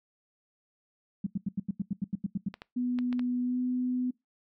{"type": "tone bursts", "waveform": "sine", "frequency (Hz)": 195.9, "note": "G3", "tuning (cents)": -1, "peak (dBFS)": -26, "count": 12, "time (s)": [1.24, 2.487], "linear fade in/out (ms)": 5, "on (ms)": 26, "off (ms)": 85}
{"type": "clicks", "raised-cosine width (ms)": 0.3, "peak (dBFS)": -25, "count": 5, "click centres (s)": [2.541, 2.619, 2.988, 3.128, 3.194]}
{"type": "tone with pitch glide", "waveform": "sine", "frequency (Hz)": [247.2, 250.8], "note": ["B3", "B3"], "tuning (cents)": [2, 27], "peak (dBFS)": -27, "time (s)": [2.76, 4.11], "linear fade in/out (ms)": 10, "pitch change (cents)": 25, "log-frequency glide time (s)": [3.42, 3.58]}
{"effects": ["noise-tail reverb RT60 0.2 s tail -23 dB re dry"]}